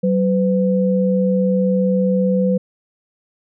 sine tone pair together, 188.79 / 504 Hz, F#3 / B4, +35 / +35 cents, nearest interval octave + perfect fourth, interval 1700 cents, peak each -15 / -18 dBFS, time 0.03-2.58 s, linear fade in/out 10 ms, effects none

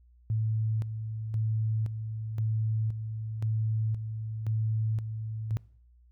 sine tone with tremolo, 110 Hz, A2, in tune, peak -25 dBFS, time 0.3-5.57 s, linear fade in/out 0 ms, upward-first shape square, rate 0.96 Hz, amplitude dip 55%, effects noise-tail reverb RT60 0.6 s tail -24 dB re dry + added 60 Hz sine -56 dBFS peak until 6.11 s

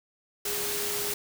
sine tone in noise, 412 Hz, G#4, 14 cents flat, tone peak -36 dBFS, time 0.45-1.14 s, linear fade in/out 5 ms, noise white, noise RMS -31 dBFS, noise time 0.45-1.14 s, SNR -8 dB, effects none

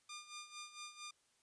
10% pulse tone with tremolo, 1205 Hz, D6, 44 cents sharp, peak -38 dBFS, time 0.09-1.11 s, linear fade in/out 5 ms, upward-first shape sine, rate 4.4 Hz, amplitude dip 75%, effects white hiss -75 dBFS RMS until 1.42 s + resampled to 22050 Hz

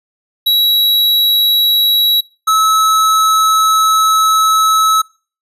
square tone pair in turn, 3883 / 1295.8 Hz, B7 / E6, -30 / -30 cents, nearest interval octave + perfect fifth, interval 1900 cents, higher first, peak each -9 dBFS, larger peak neither, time 0.46-2.21 / 2.47-5.02 s, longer second, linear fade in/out 10 ms, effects noise-tail reverb RT60 0.4 s tail -25 dB re dry + resampled to 32000 Hz

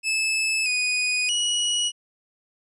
sawtooth tone with pitch steps, 2612 / 2480 / 2916 Hz, E7 / D#7 / F#7, -17 / -6 / -26 cents, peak -18 dBFS, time 0.03-1.92 s, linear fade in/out 50 ms, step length 630 ms, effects resampled to 24000 Hz

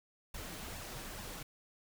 pink noise with flanger, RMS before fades -45 dBFS, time 0.34-1.43 s, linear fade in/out 5 ms, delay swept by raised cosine 1.1 to 6.6 ms, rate 2.3 Hz, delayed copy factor +0.55, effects none

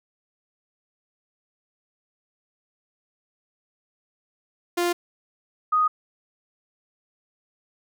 sawtooth / sine tone pair in turn, 349.2 / 1244.4 Hz, F4 / D#6, 0 / 0 cents, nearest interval octave + minor seventh, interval 2200 cents, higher second, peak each -17 dBFS, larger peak neither, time 4.77-4.93 / 5.72-5.88 s, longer neither, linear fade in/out 10 ms, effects none

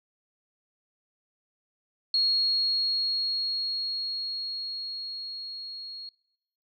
sine tone with level ramp, 4300 Hz, C8, 47 cents sharp, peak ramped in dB -21 to -38 dBFS, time 2.14-6.09 s, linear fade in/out 2 ms, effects noise-tail reverb RT60 0.8 s tail -21 dB re dry

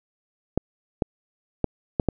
clicks, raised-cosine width 2 ms, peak -7 dBFS, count 5, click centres 0.576 / 1.022 / 1.643 / 1.998 / 2.087 s, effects none

